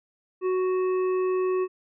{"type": "harmonic tone", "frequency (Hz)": 370.6, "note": "F#4", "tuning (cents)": 3, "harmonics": [1, 3, 5, 7], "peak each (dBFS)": [-22, -34, -47, -44], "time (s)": [0.41, 1.68], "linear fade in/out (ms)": 50, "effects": []}